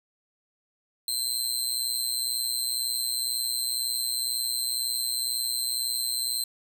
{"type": "tone with amplitude modulation", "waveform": "20% pulse", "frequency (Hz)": 4115, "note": "C8", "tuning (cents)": -30, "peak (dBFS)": -17, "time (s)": [1.08, 6.44], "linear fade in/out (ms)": 2, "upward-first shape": "sine", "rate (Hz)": 122, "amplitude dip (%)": 80, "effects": ["9-bit"]}